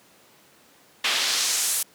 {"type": "noise with band-pass filter sweep", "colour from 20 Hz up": "pink", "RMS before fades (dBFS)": -24, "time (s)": [1.04, 1.83], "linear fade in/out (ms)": 5, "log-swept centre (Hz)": [2800, 11000], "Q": 1.2, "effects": ["pink hiss -55 dBFS RMS until 1.94 s", "high-pass 200 Hz 12 dB/octave"]}